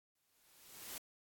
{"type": "noise with exponential growth", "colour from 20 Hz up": "white", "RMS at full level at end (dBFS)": -44, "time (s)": [0.15, 0.98], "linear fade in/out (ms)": 5, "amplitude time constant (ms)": 180, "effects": ["AAC 64 kbps"]}